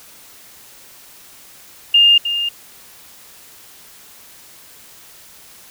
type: tone with echo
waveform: sine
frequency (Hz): 2816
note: F7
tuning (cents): +14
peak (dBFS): -7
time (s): 1.94-2.18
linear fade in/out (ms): 5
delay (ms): 310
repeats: 1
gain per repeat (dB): -10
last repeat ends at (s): 2.49
effects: white hiss -43 dBFS RMS until 5.7 s